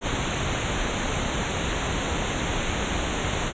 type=band-stop noise; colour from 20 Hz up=pink; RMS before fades=-26 dBFS; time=0.01-3.53 s; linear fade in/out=50 ms; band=4000 to 6100 Hz; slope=96 dB/octave; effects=resampled to 16000 Hz